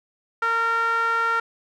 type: tone with band-pass filter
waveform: sawtooth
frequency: 459.4 Hz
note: A#4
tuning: 25 cents flat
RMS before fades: -22 dBFS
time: 0.42-1.4 s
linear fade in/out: 5 ms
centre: 1400 Hz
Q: 4.5
effects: none

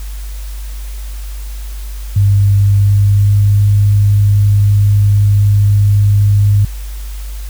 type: tone with pitch glide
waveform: sine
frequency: 100 to 101.92 Hz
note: G2 to G#2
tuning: +35 to -32 cents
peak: -6 dBFS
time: 2.16-6.65 s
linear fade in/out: 5 ms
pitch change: +33 cents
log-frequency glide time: 2.63-3.57 s
effects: added 50 Hz sine -21 dBFS peak until 7.49 s + white hiss -37 dBFS RMS until 7.49 s

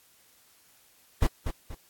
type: noise with echo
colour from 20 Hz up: brown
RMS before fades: -20 dBFS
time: 1.22-1.27 s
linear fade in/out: 5 ms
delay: 240 ms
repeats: 2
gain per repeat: -9 dB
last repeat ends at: 1.75 s
effects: white hiss -61 dBFS RMS until 1.89 s + AAC 64 kbps

